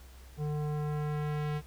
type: tone with low-pass filter sweep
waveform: square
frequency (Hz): 149.5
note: D3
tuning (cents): +31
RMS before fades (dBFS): -33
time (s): 0.37-1.62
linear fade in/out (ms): 50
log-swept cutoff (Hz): 650 to 3300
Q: 0.81
effects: added 64 Hz sine -49 dBFS peak until 1.66 s + pink hiss -58 dBFS RMS until 1.66 s